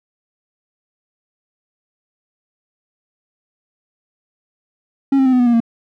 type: tone with pitch steps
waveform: triangle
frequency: 273.7 / 266.1 / 258.6 / 251.4 / 244.4 / 237.6 / 231 Hz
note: C#4 / C4 / C4 / B3 / B3 / A#3 / A#3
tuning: -22 / +29 / -20 / +31 / -18 / +33 / -16 cents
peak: -8 dBFS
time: 5.12-5.603 s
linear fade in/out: 5 ms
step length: 69 ms
effects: none